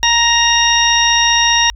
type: harmonic tone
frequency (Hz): 935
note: A#5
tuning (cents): +5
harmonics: 1 / 2 / 3 / 4 / 6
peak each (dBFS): -16 / -16 / -16 / -16 / -16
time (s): 0.03-1.7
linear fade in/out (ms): 0
effects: added 50 Hz sine -31 dBFS peak until 1.75 s